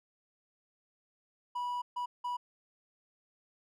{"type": "tone bursts at uneven times", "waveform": "triangle", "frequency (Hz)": 978, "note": "B5", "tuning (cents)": -17, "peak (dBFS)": -31, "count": 3, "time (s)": [[1.55, 1.82], [1.96, 2.06], [2.24, 2.37]], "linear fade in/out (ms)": 10, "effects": []}